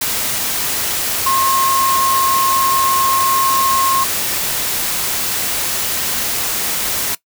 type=tone in noise; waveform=sine; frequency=1072 Hz; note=C6; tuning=42 cents sharp; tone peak=-13 dBFS; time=1.26-4.04 s; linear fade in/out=5 ms; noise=white; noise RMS=-19 dBFS; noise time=0.01-7.15 s; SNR=+3 dB; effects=noise-tail reverb RT60 0.1 s tail -19 dB re dry